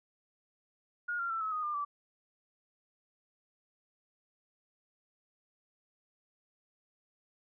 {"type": "tone with pitch steps", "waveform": "sine", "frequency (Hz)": [1432, 1382.4, 1334.6, 1288.4, 1243.8, 1200.7, 1159.1], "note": ["F6", "F6", "E6", "E6", "D#6", "D6", "D6"], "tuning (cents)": [43, -18, 21, -40, -1, 38, -23], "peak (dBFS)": -32, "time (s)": [1.08, 1.85], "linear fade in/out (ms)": 10, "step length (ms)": 110, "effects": []}